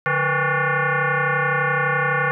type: tone with frequency modulation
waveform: sine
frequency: 177.4 Hz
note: F3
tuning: 27 cents sharp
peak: -17 dBFS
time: 0.06-2.31 s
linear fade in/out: 0 ms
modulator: 323 Hz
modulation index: 5.7
effects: none